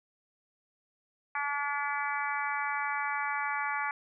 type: harmonic tone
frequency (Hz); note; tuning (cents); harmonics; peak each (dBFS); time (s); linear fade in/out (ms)
286.9; D4; -40; 3 / 4 / 5 / 6 / 7 / 8; -35 / -36 / -37 / -38 / -38 / -39; 1.35-3.91; 2
effects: none